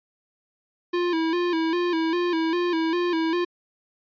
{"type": "tone with vibrato", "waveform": "square", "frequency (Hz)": 337.8, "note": "E4", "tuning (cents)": 42, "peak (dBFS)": -22, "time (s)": [0.93, 3.45], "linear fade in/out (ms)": 10, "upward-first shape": "square", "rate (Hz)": 2.5, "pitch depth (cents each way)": 70, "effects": ["resampled to 11025 Hz"]}